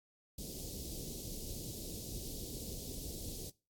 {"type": "band-stop noise", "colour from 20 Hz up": "pink", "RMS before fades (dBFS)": -44, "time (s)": [0.38, 3.5], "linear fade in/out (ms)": 5, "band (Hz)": [480, 4100], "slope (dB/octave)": 24, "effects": ["noise-tail reverb RT60 0.3 s tail -22 dB re dry", "AAC 64 kbps"]}